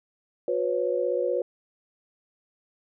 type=tone cluster; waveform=sine; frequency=361.9 / 497.8 / 554 Hz; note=F#4 / B4 / C#5; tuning=-38 / +14 / -1 cents; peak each=-29 / -26 / -28 dBFS; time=0.48-1.42 s; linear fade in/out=2 ms; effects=none